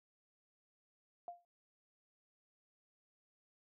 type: tone with exponential decay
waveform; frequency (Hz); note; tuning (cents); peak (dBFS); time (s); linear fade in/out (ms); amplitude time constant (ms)
sine; 698.5; F5; 0; -40; 1.28-1.45; 1; 36
effects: none